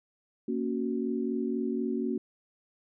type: chord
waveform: sine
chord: F# major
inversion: first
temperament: equal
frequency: 233.1 / 277.2 / 370 Hz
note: A#3 / C#4 / F#4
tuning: 0 / 0 / 0 cents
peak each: -31 / -33 / -33 dBFS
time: 0.48-2.18 s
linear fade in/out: 5 ms
effects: none